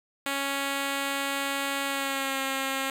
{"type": "tone with pitch glide", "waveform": "5% pulse", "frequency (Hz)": [277.2, 269.2], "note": ["C#4", "C4"], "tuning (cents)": [0, 49], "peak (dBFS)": -16, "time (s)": [0.26, 2.9], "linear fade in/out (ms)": 2, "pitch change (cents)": -51, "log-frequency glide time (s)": [1.86, 2.4], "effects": ["8-bit"]}